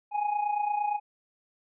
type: tone with amplitude modulation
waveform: triangle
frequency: 830.6 Hz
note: G#5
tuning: in tune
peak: -21 dBFS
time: 0.11-1 s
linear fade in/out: 50 ms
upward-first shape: sine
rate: 28.7 Hz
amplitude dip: 65%
effects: resampled to 8000 Hz